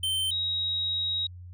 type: tone pair in turn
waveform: square / sine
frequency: 3103 / 3804 Hz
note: G7 / A#7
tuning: -18 / +34 cents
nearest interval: major third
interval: 352 cents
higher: second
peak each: -26 dBFS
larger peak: neither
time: 0.03-0.31 / 0.31-1.27 s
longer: second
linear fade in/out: 5 ms
effects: added 89 Hz sine -41 dBFS peak until 1.53 s